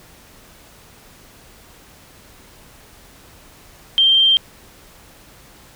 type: tone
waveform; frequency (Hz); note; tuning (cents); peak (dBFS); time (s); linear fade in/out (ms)
sine; 3159; G7; +13; -10; 3.98-4.37; 0
effects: pink hiss -46 dBFS RMS until 5.75 s